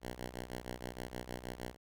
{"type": "ring-modulated tone", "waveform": "5% pulse", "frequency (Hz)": 61.9, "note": "B1", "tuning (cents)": 5, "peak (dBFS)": -28, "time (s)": [0, 1.77], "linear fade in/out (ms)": 50, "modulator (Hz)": 58.7, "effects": []}